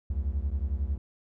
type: beating tone pair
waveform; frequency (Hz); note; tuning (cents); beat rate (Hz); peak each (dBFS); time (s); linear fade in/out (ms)
triangle; 65.41 / 76.41; C2 / D#2; 0 / -31; 11; -27 / -29; 0.1-0.98; 5
effects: none